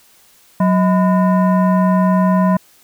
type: tone with frequency modulation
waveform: sine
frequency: 184.9 Hz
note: F#3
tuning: 1 cent flat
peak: -10 dBFS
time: 0.6-2.57 s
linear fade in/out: 5 ms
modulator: 820 Hz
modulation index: 0.75
effects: white hiss -50 dBFS RMS until 2.83 s